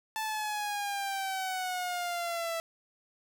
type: exponential sweep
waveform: sawtooth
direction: down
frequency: 880 to 659.3 Hz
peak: -28 dBFS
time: 0.16-2.6 s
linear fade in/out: 0 ms
effects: none